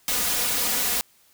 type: noise with comb filter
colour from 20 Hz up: white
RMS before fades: -24 dBFS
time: 0.08-1.01 s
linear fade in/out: 0 ms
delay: 4.1 ms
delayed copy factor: +0.7
effects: white hiss -59 dBFS RMS until 1.33 s